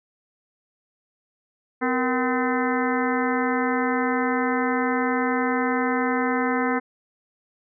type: harmonic tone with a mistuned harmonic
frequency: 255.7 Hz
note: C4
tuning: 40 cents flat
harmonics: 1 / 2 / 3 / 4 / 5 / 6 / 7 / 8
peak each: -24 / -27 / -29 / -30 / -31 / -32 / -32 / -33 dBFS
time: 1.81-6.8 s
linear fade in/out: 20 ms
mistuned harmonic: 2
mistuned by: -130 cents
effects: none